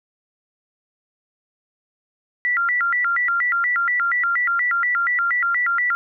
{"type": "tone with vibrato", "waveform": "sine", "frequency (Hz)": 1649, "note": "G#6", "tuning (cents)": -13, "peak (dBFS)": -17, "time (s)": [2.45, 5.95], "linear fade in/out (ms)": 0, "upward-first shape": "square", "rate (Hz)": 4.2, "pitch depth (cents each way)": 300, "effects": []}